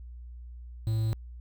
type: tone with quantisation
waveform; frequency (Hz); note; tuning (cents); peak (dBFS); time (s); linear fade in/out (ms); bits
triangle; 110.7; A2; +11; -23; 0.87-1.13; 0; 8
effects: added 60 Hz sine -41 dBFS peak until 1.4 s